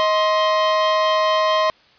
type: tone pair together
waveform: 45% pulse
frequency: 630.3 / 1049 Hz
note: D#5 / C6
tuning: +22 / +4 cents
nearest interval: major sixth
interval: 882 cents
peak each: -18 dBFS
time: 0-1.7 s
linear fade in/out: 0 ms
effects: white hiss -53 dBFS RMS until 1.98 s + resampled to 11025 Hz